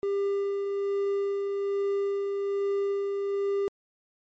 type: tone with tremolo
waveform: triangle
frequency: 398.8 Hz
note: G4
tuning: 30 cents sharp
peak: -22 dBFS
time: 0.03-3.68 s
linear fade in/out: 0 ms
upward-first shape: sine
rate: 1.2 Hz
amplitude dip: 30%
effects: MP3 32 kbps